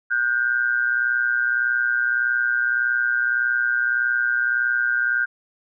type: tone pair together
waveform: sine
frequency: 1446.3 / 1568 Hz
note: F#6 / G6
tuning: -40 / 0 cents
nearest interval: minor second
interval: 140 cents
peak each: -21 dBFS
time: 0.1-5.26 s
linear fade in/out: 20 ms
effects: none